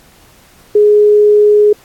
sine tone, 417.8 Hz, G#4, 10 cents sharp, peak -4 dBFS, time 0.75-1.73 s, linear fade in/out 5 ms, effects pink hiss -45 dBFS RMS until 1.84 s + AAC 64 kbps

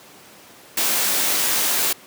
white noise with comb filter, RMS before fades -20 dBFS, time 0.77-1.93 s, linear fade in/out 5 ms, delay 19 ms, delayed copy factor +0.55, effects pink hiss -45 dBFS RMS until 2.06 s + high-pass 200 Hz 12 dB/octave

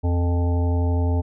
harmonic tone with a mistuned harmonic, 87.4 Hz, F2, 2 cents sharp, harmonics 1 / 3 / 5 / 7 / 9 / 10, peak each -18 / -28 / -32 / -35 / -37 / -38 dBFS, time 0.03-1.22 s, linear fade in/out 20 ms, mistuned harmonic 1, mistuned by -80 cents, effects none

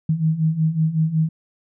sine beating tone pair, 155.56 / 160.96 Hz, D#3 / E3, 0 / -41 cents, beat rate 5.4 Hz, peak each -22 / -18 dBFS, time 0.09-1.29 s, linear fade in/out 5 ms, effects none

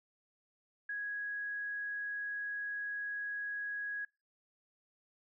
sine tone, 1661.2 Hz, G#6, in tune, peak -36 dBFS, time 0.89-4.05 s, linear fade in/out 5 ms, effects noise-tail reverb RT60 0.3 s tail -26 dB re dry

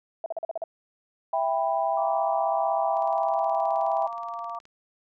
sine tone bursts, 659.3 Hz, E5, in tune, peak -27 dBFS, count 7, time 0.24-0.639 s, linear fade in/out 2 ms, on 21 ms, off 42 ms
sine chord, E minor, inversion none, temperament just, 659.3 / 791.1 / 988.9 Hz, E5 / G5 / B5, 0 / +16 / +2 cents, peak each -26 / -26 / -30 dBFS, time 1.33-4.07 s, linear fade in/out 5 ms
harmonic tone, 231.8 Hz, A#3, 10 cents flat, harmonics 3 / 4 / 5, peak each -36 / -37 / -35 dBFS, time 1.97-4.59 s, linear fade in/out 5 ms
click train, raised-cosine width 0.2 ms, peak -35 dBFS, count 33, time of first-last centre 2.97-4.654 s, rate 19 Hz
effects none

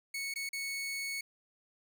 sawtooth tone with dropouts, 2212 Hz, C#7, 4 cents flat, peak -32 dBFS, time 0.14-1.21 s, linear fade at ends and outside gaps 5 ms, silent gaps 0.34-0.358 / 0.491-0.53 s, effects none

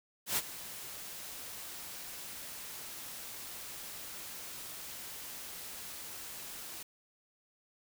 white noise with ADSR envelope, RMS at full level -30 dBFS, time 0.26-6.83 s, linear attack 110 ms, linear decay 41 ms, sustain -15 dB, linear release 6 ms, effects none

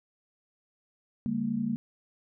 sine tone cluster, 143.1 / 200.2 / 231.6 Hz, D3 / G3 / A#3, -45 / +37 / -11 cents, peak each -38 / -32 / -29 dBFS, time 1.26-1.76 s, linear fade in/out 0 ms, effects none

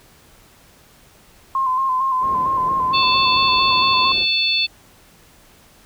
sine tone with vibrato, 1046.5 Hz, C6, in tune, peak -16 dBFS, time 1.55-4.12 s, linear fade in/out 2 ms, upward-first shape square, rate 4.4 Hz, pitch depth 35 cents each way
white low-pass noise, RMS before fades -34 dBFS, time 2.2-4.27 s, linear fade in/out 50 ms, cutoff 490 Hz, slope 12 dB/octave
harmonic tone, 880 Hz, A5, in tune, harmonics 3 / 4 / 5, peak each -20 / -20 / -20 dBFS, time 2.93-4.67 s, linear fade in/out 20 ms
effects pink hiss -50 dBFS RMS until 5.85 s

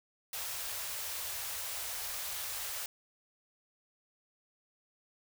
white band-stop noise, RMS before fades -39 dBFS, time 0.33-2.86 s, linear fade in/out 2 ms, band 110 to 510 Hz, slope 24 dB/octave, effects none

